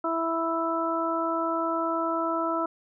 harmonic tone, 329.6 Hz, E4, in tune, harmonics 1 / 2 / 3 / 4, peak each -30 / -30 / -32 / -29 dBFS, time 0.04-2.66 s, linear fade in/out 5 ms, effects none

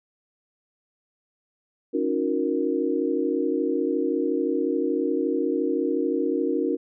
sine chord, D# minor seventh, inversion third, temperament equal with one note detuned, 277.2 / 311.1 / 362.6 / 466.2 Hz, C#4 / D#4 / F#4 / A#4, 0 / 0 / -35 / 0 cents, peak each -27 dBFS, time 1.93-6.77 s, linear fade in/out 20 ms, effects none

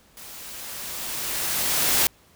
white noise with level ramp, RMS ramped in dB -42 to -19 dBFS, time 0.17-2.07 s, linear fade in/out 0 ms, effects pink hiss -57 dBFS RMS until 2.35 s

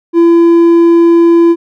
sine tone with hard clipping, 337.5 Hz, E4, 41 cents sharp, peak -4 dBFS, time 0.13-1.56 s, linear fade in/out 50 ms, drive 3 dB, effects none

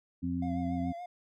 harmonic tone, 87.31 Hz, F2, in tune, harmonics 1 / 2 / 3, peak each -38 / -36 / -32 dBFS, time 0.22-0.93 s, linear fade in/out 20 ms
triangle tone with vibrato, 698.5 Hz, F5, in tune, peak -37 dBFS, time 0.42-1.06 s, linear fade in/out 5 ms, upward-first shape triangle, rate 7 Hz, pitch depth 53 cents each way
effects none

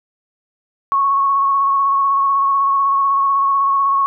sine tone with vibrato, 1103 Hz, C#6, 9 cents flat, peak -12 dBFS, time 0.92-4.06 s, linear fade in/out 0 ms, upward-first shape square, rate 16 Hz, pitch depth 17 cents each way, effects none

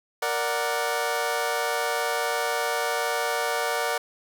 20% pulse chord, Bb augmented, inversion none, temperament equal, 466.2 / 587.3 / 740 Hz, Bb4 / D5 / F#5, 0 / 0 / 0 cents, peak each -24 dBFS, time 0.22-3.98 s, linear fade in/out 5 ms, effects none

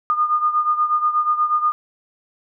sine beating tone pair, 1218 / 1226.3 Hz, D#6 / D#6, -37 / -26 cents, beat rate 8.3 Hz, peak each -17 / -22 dBFS, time 0.1-1.72 s, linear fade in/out 0 ms, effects none

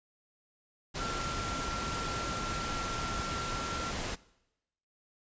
sine tone in noise, 1364 Hz, F6, 41 cents flat, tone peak -36 dBFS, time 0.99-3.92 s, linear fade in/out 20 ms, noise pink, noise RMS -36 dBFS, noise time 0.94-4.16 s, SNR -3 dB, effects noise-tail reverb RT60 0.9 s tail -21 dB re dry + resampled to 16000 Hz

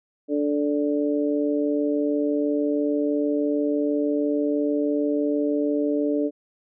harmonic tone, 146.2 Hz, D3, 7 cents flat, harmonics 2 / 3 / 4, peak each -22 / -26 / -28 dBFS, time 0.28-6.31 s, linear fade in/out 50 ms, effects none

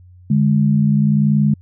sine tone pair together, 146.87 / 207.7 Hz, D3 / G#3, 0 / 0 cents, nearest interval tritone, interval 600 cents, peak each -14 dBFS, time 0.3-1.54 s, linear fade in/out 5 ms, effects added 90 Hz sine -41 dBFS peak until 1.61 s

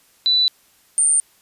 sine tone pair in turn, 3976 / 8926 Hz, B7 / C#9, +11 / +11 cents, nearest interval octave + major second, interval 1400 cents, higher second, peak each -13 dBFS, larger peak neither, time 0.26-0.48 / 0.98-1.2 s, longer neither, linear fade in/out 0 ms, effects white hiss -56 dBFS RMS until 1.41 s + resampled to 32000 Hz

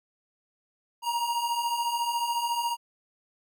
square beating tone pair, 932.3 / 946.3 Hz, A#5 / A#5, 0 / +26 cents, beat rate 14 Hz, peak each -34 / -28 dBFS, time 1.02-2.77 s, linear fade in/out 50 ms, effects none

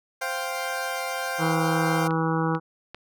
20% pulse chord, C suspended fourth, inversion none, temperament equal, 523.3 / 698.5 / 784 Hz, C5 / F5 / G5, 0 / 0 / 0 cents, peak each -27 dBFS, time 0.21-2.08 s, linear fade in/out 10 ms
harmonic tone, 162.2 Hz, E3, 28 cents flat, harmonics 1 / 2 / 3 / 5 / 6 / 7 / 8 / 9, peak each -25 / -28 / -30 / -32 / -33 / -33 / -34 / -35 dBFS, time 1.38-2.6 s, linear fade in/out 50 ms
clicks, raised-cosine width 0.3 ms, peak -22 dBFS, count 3, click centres 2.108 / 2.55 / 2.946 s
effects none

